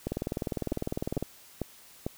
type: two click trains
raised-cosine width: 2 ms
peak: -17 / -17 dBFS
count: 4 / 24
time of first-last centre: 0.72-2.065 / 0.07-1.226 s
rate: 2.23 / 19.9 Hz
effects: white hiss -54 dBFS RMS until 2.17 s